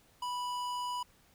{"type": "tone with tanh clipping", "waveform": "sine", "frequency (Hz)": 985, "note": "B5", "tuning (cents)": -5, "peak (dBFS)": -36, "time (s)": [0.22, 1.03], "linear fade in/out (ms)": 5, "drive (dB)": 18, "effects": ["pink hiss -65 dBFS RMS until 1.34 s"]}